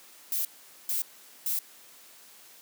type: noise bursts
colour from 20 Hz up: violet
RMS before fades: -29 dBFS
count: 3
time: 0.32-1.59 s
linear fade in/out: 2 ms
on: 130 ms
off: 440 ms
effects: white hiss -53 dBFS RMS until 2.61 s + high-pass 200 Hz 12 dB/octave